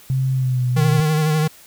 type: tone with pitch glide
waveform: sine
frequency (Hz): 131.9 to 124.5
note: C3 to B2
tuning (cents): +14 to +14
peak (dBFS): -16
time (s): 0.1-1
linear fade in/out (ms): 0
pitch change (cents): -100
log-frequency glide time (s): 0.32-0.66
type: tone with vibrato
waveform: square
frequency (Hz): 154.7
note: D#3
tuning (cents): -10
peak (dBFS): -16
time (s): 0.76-1.48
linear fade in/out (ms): 10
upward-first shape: sine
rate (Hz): 12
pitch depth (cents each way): 36
effects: white hiss -46 dBFS RMS until 1.66 s